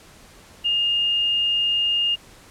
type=tone; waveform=sine; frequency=2830 Hz; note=F7; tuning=22 cents sharp; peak=-18 dBFS; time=0.64-2.16 s; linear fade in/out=20 ms; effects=pink hiss -48 dBFS RMS until 2.5 s + low-pass 11000 Hz 12 dB/octave